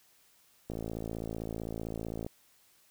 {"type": "click train", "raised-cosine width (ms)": 2, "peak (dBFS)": -24, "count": 88, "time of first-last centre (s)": [0.7, 2.265], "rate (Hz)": 55.6, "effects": ["white hiss -65 dBFS RMS until 2.9 s"]}